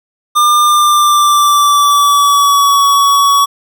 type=tone with pitch glide; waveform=square; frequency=1200 to 1126.1 Hz; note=D6 to C#6; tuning=+37 to +27 cents; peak=-7 dBFS; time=0.35-3.46 s; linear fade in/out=20 ms; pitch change=-110 cents; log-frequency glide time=0.65-2.79 s; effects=none